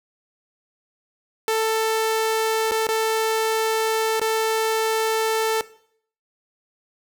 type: tone with dropouts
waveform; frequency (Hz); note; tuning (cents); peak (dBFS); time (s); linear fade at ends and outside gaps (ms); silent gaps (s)
sawtooth; 442.9; A4; +11; -15; 1.48-5.61; 1; 2.712-2.718 / 2.869-2.888 / 4.197-4.215
effects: noise-tail reverb RT60 0.6 s tail -18 dB re dry